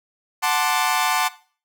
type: chord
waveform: sawtooth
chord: D dominant seventh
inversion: first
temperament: equal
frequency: 740 / 880 / 1046.5 / 1174.7 Hz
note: F#5 / A5 / C6 / D6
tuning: 0 / 0 / 0 / 0 cents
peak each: -20 / -19 / -21 / -22 dBFS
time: 0.42-1.29 s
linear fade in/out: 20 ms
effects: noise-tail reverb RT60 0.4 s tail -17 dB re dry